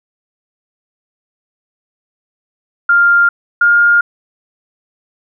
sine tone pair in turn, 1399 / 1413.6 Hz, F6 / F6, +3 / +21 cents, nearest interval unison, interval 18 cents, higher second, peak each -6 dBFS, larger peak neither, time 2.89-3.29 / 3.61-4.01 s, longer neither, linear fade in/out 5 ms, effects none

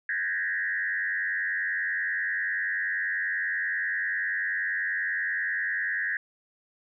sine tone with frequency modulation, 1760 Hz, A6, in tune, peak -26 dBFS, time 0.09-6.17 s, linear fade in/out 2 ms, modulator 90.3 Hz, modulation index 1.9, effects none

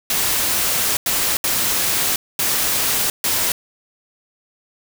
white noise bursts at uneven times, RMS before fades -19 dBFS, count 5, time 0.1-0.97 / 1.06-1.37 / 1.44-2.16 / 2.39-3.1 / 3.24-3.52 s, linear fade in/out 2 ms, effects none

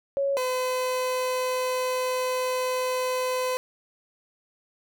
sine / 30% pulse tone pair in turn, 554.4 / 508.8 Hz, C#5 / C5, 0 / -48 cents, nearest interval minor second, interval 148 cents, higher first, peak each -22 dBFS, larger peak neither, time 0.17-0.37 / 0.37-3.57 s, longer second, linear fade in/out 0 ms, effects none

